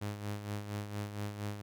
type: tone with tremolo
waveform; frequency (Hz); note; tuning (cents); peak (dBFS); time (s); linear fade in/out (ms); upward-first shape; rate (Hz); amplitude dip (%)
sawtooth; 103.3; G#2; -9; -31; 0.01-1.62; 10; sine; 4.3; 60
effects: none